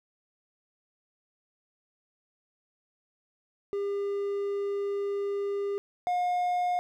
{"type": "tone pair in turn", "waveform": "triangle", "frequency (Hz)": [401.8, 715.9], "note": ["G4", "F5"], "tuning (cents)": [43, 43], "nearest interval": "minor seventh", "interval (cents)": 1000, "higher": "second", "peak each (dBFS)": [-26, -23], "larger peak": "second", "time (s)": [[3.73, 5.78], [6.07, 6.79]], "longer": "first", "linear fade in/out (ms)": 0, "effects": []}